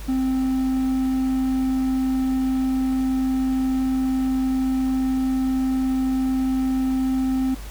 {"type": "tone", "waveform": "triangle", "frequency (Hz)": 261.6, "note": "C4", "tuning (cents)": 0, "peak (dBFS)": -17, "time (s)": [0.08, 7.55], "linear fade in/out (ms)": 10, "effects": ["added 50 Hz sine -32 dBFS peak until 7.7 s", "pink hiss -42 dBFS RMS until 7.7 s"]}